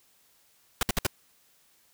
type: noise bursts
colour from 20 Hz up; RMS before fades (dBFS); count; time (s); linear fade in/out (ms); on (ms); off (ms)
pink; -25; 4; 0.81-1.067; 2; 20; 59
effects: white hiss -64 dBFS RMS until 1.93 s